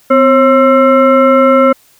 sine tone with frequency modulation, 540 Hz, C#5, 45 cents flat, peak -4 dBFS, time 0.1-1.73 s, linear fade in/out 10 ms, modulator 796 Hz, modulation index 1.1, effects white hiss -48 dBFS RMS until 1.99 s

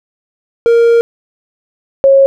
triangle / sine tone pair in turn, 466.2 / 545.2 Hz, A#4 / C#5, 0 / -29 cents, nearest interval minor third, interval 271 cents, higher second, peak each -3 dBFS, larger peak neither, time 0.66-1.01 / 2.04-2.26 s, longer first, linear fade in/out 0 ms, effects none

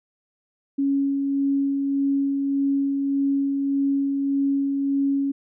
sine tone with tremolo, 277.2 Hz, C#4, in tune, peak -18 dBFS, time 0.78-5.32 s, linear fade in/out 10 ms, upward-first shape sine, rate 1.7 Hz, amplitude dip 30%, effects none

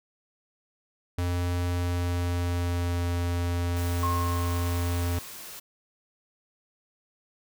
square tone with pitch glide, 88.2 to 87.04 Hz, F2 to F2, +18 to -5 cents, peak -26 dBFS, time 1.18-5.19 s, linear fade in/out 5 ms, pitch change -23 cents, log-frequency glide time 1.69-3.05 s
white noise, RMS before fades -42 dBFS, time 3.76-5.6 s, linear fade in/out 10 ms
sine tone with exponential decay, 1075 Hz, C6, 47 cents sharp, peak -25 dBFS, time 4.03-5.6 s, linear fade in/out 2 ms, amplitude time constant 340 ms
effects none

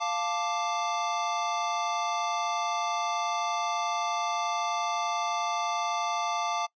square chord, D minor, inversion first, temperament equal, 698.5 / 880 / 1174.7 Hz, F5 / A5 / D6, 0 / 0 / 0 cents, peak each -33 / -33 / -32 dBFS, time 0-6.67 s, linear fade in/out 20 ms, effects noise-tail reverb RT60 0.1 s tail -22 dB re dry + resampled to 16000 Hz

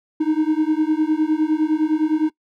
triangle beating tone pair, 306.2 / 316 Hz, D#4 / D#4, -28 / +27 cents, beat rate 9.8 Hz, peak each -17 dBFS, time 0.2-2.3 s, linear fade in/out 10 ms, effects noise-tail reverb RT60 0.1 s tail -21 dB re dry

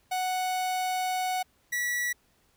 45% pulse tone pair in turn, 740 / 1942.7 Hz, F#5 / B6, 0 / -29 cents, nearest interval octave + perfect fourth, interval 1671 cents, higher second, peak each -27 dBFS, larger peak neither, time 0.11-1.43 / 1.72-2.13 s, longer first, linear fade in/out 10 ms, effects pink hiss -67 dBFS RMS until 2.56 s

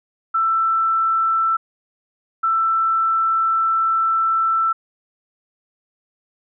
sine tone pair in turn, 1331 / 1331 Hz, E6 / E6, +16 / +16 cents, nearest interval unison, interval 0 cents, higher neither, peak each -15 dBFS, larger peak neither, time 0.34-1.57 / 2.43-4.73 s, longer second, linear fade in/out 10 ms, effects none

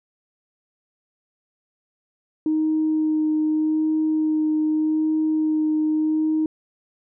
sine tone with vibrato, 310.8 Hz, D#4, 2 cents flat, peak -17 dBFS, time 2.46-6.46 s, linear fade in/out 2 ms, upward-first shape sine, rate 0.83 Hz, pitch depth 11 cents each way, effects tanh soft clip ceiling -13 dBFS

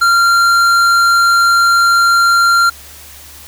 triangle tone with tanh clipping, 1383 Hz, F6, 17 cents flat, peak -9 dBFS, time 0.01-2.7 s, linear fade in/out 10 ms, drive 17 dB, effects added 73 Hz sine -41 dBFS peak until 3.47 s + white hiss -36 dBFS RMS until 3.47 s

